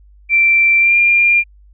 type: tone with pitch glide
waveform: sine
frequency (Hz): 2349 to 2397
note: D7 to D7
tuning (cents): 0 to +35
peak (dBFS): -8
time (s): 0.29-1.44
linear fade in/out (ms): 50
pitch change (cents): +35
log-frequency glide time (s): 0.79-0.95
effects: added 50 Hz sine -42 dBFS peak until 1.73 s